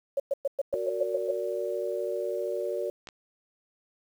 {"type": "tone bursts", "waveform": "sine", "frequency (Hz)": 554.4, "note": "C#5", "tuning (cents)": 0, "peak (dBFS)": -23, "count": 9, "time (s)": [0.17, 1.311], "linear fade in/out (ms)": 5, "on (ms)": 29, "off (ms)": 110}
{"type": "chord", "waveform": "sine", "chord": "Gb augmented", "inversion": "none", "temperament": "just", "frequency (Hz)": [370, 462.5, 578.1], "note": ["Gb4", "Bb4", "D5"], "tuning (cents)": [0, -14, -27], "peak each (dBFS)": [-33, -33, -32], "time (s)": [0.74, 2.9], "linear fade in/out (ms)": 0}
{"type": "clicks", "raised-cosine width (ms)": 0.2, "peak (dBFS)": -25, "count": 2, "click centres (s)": [3.072, 3.088]}
{"effects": ["9-bit"]}